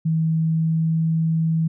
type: tone with pitch glide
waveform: sine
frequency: 160.8 to 162.01 Hz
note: E3 to E3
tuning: -43 to -30 cents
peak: -17 dBFS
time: 0.05-1.68 s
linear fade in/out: 10 ms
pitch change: +13 cents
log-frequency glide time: 0.25-1.03 s
effects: none